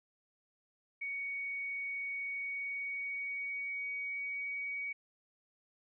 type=tone with pitch glide; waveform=sine; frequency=2236 to 2255 Hz; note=C#7 to C#7; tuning=+14 to +29 cents; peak=-36 dBFS; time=1.01-4.93 s; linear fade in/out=10 ms; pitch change=+15 cents; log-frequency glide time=2.23-4.52 s; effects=none